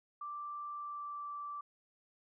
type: tone with pitch glide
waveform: sine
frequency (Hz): 1174.7 to 1165.9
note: D6 to D6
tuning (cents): 0 to -13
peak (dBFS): -40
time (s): 0.21-1.61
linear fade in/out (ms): 5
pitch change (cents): -13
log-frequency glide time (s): 0.71-1.3
effects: none